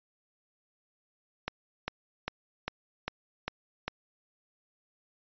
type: click train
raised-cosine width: 0.3 ms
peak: -15 dBFS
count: 7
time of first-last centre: 1.48-3.88 s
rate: 2.5 Hz
effects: resampled to 11025 Hz